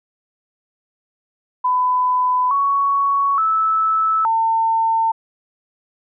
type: tone with pitch steps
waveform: sine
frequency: 1002 / 1116 / 1308 / 900 Hz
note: B5 / C#6 / E6 / A5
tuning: +25 / +11 / -14 / +39 cents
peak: -14 dBFS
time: 1.64-5.12 s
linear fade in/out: 10 ms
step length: 870 ms
effects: none